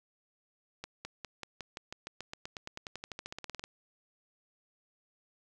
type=accelerating click train; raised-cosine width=0.2 ms; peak=-23 dBFS; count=27; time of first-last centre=0.84-3.64 s; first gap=210 ms; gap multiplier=0.94; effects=none